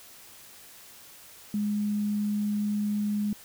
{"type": "tone", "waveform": "sine", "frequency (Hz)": 207.7, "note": "G#3", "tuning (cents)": 0, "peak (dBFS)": -25, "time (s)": [1.54, 3.33], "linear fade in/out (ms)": 2, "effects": ["white hiss -50 dBFS RMS until 3.44 s"]}